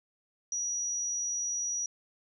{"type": "tone", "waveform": "sine", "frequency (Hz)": 5810, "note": "F#8", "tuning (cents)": -32, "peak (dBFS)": -30, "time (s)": [0.52, 1.86], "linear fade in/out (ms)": 2, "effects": []}